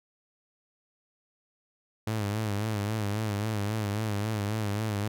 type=tone with vibrato; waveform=sawtooth; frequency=105.6 Hz; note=G#2; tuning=29 cents sharp; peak=-24 dBFS; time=2.07-5.08 s; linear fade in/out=5 ms; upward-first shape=sine; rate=3.7 Hz; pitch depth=82 cents each way; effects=none